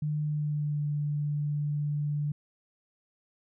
sine tone with pitch glide, 150.6 to 147.25 Hz, D3 to D3, +44 to +5 cents, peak -27 dBFS, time 0.02-2.32 s, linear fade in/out 5 ms, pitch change -39 cents, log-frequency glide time 0.18-0.85 s, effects none

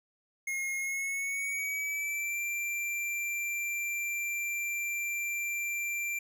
square tone with pitch glide, 2152 to 2360 Hz, C7 to D7, +48 to +8 cents, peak -32 dBFS, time 0.47-6.19 s, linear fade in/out 5 ms, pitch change +160 cents, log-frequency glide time 0.77-2.4 s, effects none

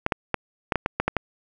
clicks, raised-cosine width 0.5 ms, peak -6 dBFS, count 9, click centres 0.064 / 0.122 / 0.343 / 0.722 / 0.757 / 0.861 / 1 / 1.08 / 1.167 s, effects none

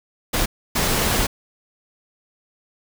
pink noise bursts at uneven times, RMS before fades -20 dBFS, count 2, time 0.33-0.46 / 0.75-1.27 s, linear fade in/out 10 ms, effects none

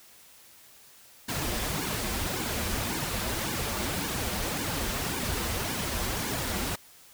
pink noise with flanger, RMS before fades -31 dBFS, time 1.28-6.76 s, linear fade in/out 10 ms, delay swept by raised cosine 1.5 to 7.4 ms, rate 1.8 Hz, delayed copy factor -0.8, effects white hiss -54 dBFS RMS until 7.13 s

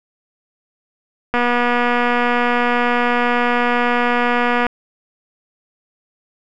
click train, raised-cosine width 0.5 ms, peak -3 dBFS, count 806, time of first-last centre 1.34-4.666 s, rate 242 Hz, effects none

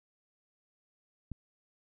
click, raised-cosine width 5 ms, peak -27 dBFS, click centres 1.317 s, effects none

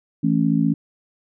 sine chord, A major, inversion second, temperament just, 165 / 220 / 275 Hz, E3 / A3 / C#4, +2 / 0 / -14 cents, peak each -20 dBFS, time 0.23-0.74 s, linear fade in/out 10 ms, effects none

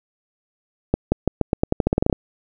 accelerating click train, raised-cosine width 2 ms, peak -3 dBFS, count 15, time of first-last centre 0.94-2.128 s, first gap 180 ms, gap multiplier 0.87, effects none

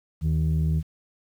sine tone pair together, 77.78 / 157.73 Hz, D#2 / D#3, 0 / +24 cents, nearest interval octave, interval 1224 cents, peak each -21 dBFS, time 0.21-0.83 s, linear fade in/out 50 ms, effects tanh soft clip ceiling -17 dBFS + 9-bit

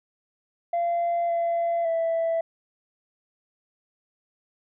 sine tone with pitch steps, 687 / 680 / 661 Hz, F5 / F5 / E5, -29 / -46 / +5 cents, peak -20 dBFS, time 0.73-2.41 s, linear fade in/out 5 ms, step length 560 ms, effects tanh soft clip ceiling -20 dBFS

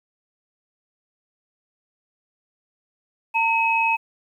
sine tone pair together, 909 / 2557 Hz, A#5 / D#7, -44 / +47 cents, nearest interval octave + tritone, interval 1791 cents, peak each -20 dBFS, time 3.34-3.97 s, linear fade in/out 20 ms, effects 9-bit

